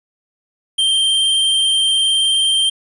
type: tone with vibrato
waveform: square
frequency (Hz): 3154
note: G7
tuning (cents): +10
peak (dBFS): -13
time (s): 0.78-2.7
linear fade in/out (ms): 10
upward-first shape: sine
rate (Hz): 19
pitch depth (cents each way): 14
effects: resampled to 24000 Hz + 9-bit